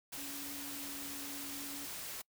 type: tone in noise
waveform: sine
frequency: 282.2 Hz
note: C#4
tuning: 31 cents sharp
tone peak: -48 dBFS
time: 0.17-1.86 s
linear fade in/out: 10 ms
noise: white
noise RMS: -44 dBFS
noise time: 0.12-2.22 s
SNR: -7 dB
effects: noise-tail reverb RT60 0.1 s tail -26 dB re dry